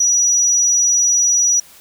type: tone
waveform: sine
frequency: 5840 Hz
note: F#8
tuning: 24 cents flat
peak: -11 dBFS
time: 0-1.6 s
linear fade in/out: 5 ms
effects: white hiss -44 dBFS RMS until 1.8 s

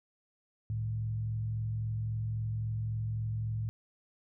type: tone with frequency modulation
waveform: sine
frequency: 110 Hz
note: A2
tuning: in tune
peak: -31 dBFS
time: 0.7-3.69 s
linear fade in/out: 0 ms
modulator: 43.7 Hz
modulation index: 0.46
effects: none

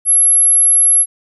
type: tone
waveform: sine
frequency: 11110 Hz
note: F9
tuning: 10 cents flat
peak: -7 dBFS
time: 0.05-1.06 s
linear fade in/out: 50 ms
effects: none

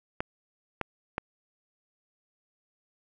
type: clicks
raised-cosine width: 0.5 ms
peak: -14 dBFS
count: 3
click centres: 0.205 / 0.813 / 1.181 s
effects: none

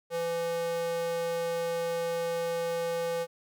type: tone with high-pass filter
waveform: square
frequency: 168.2 Hz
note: E3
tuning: 35 cents sharp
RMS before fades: -31 dBFS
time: 0.1-3.27 s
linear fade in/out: 50 ms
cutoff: 440 Hz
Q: 3.7
effects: none

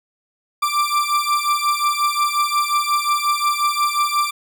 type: beating tone pair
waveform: 40% pulse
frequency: 1175 / 1180.6 Hz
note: D6 / D6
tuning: +1 / +9 cents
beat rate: 5.6 Hz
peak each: -19 dBFS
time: 0.62-4.31 s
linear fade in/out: 10 ms
effects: none

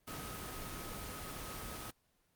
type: tone in noise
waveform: sine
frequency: 1267 Hz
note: D#6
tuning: 31 cents sharp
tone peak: -50 dBFS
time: 0.07-1.91 s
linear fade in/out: 10 ms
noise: pink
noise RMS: -44 dBFS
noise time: 0.07-1.91 s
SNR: -9 dB
effects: pink hiss -75 dBFS RMS until 2.35 s + Opus 24 kbps

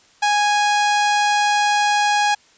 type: tone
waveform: sawtooth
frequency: 828 Hz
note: G#5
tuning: 5 cents flat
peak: -11 dBFS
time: 0.22-2.35 s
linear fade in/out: 10 ms
effects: white hiss -53 dBFS RMS until 2.57 s + resampled to 16000 Hz

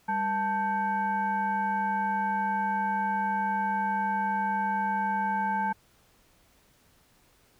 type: tone with frequency modulation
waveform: sine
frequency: 880 Hz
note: A5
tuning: in tune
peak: -25 dBFS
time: 0.08-5.73 s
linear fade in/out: 10 ms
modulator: 682 Hz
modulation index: 0.77
effects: pink hiss -63 dBFS RMS until 7.59 s

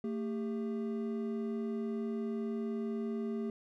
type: tone pair together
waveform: triangle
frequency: 224.5 / 400 Hz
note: A3 / G4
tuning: +35 / +35 cents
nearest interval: minor seventh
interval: 1000 cents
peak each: -33 / -37 dBFS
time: 0.04-3.5 s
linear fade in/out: 2 ms
effects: none

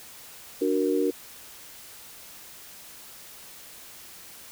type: chord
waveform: sine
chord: D augmented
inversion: none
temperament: equal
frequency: 293.7 / 370 / 466.2 Hz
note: D4 / F#4 / A#4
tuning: 0 / 0 / 0 cents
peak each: -26 dBFS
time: 0.61-1.11 s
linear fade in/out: 10 ms
effects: white hiss -46 dBFS RMS until 4.51 s

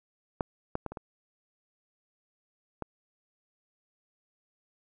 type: clicks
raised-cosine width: 1 ms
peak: -14 / -16 / -20 / -27 / -24 / -20 dBFS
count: 6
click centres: 0.408 / 0.754 / 0.863 / 0.92 / 0.972 / 2.823 s
effects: none

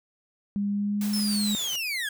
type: tone with pitch glide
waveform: sine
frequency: 202.4 to 207.8 Hz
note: G#3 to G#3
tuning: -44 to +1 cents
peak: -24 dBFS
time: 0.56-1.55 s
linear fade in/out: 0 ms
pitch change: +45 cents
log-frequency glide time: 0.69-1.14 s
type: noise with tremolo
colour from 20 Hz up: white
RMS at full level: -37 dBFS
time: 1.01-1.76 s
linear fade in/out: 2 ms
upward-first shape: triangle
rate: 7 Hz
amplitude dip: 30%
type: linear sweep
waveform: 30% pulse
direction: down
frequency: 5370 to 1600 Hz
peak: -25 dBFS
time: 1.13-2.09 s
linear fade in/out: 5 ms
effects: none

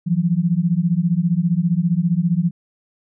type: beating tone pair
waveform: sine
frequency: 164.81 / 179.81 Hz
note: E3 / F#3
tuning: 0 / -49 cents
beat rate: 15 Hz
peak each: -18 dBFS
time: 0.06-2.51 s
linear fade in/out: 20 ms
effects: none

